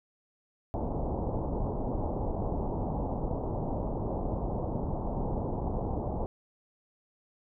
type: low-pass noise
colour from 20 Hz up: pink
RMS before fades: -32 dBFS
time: 0.74-6.26 s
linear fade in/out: 0 ms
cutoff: 920 Hz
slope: 48 dB/octave
effects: none